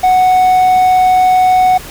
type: tone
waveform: triangle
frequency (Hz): 740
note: F#5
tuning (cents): 0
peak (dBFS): -4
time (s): 0.03-1.78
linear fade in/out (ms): 10
effects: pink hiss -30 dBFS RMS until 1.9 s